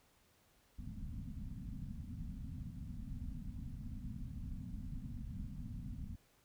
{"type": "low-pass noise", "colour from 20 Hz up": "pink", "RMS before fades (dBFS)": -45, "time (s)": [0.78, 6.16], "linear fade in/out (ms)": 10, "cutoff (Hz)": 260, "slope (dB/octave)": 96, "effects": ["pink hiss -71 dBFS RMS until 6.44 s"]}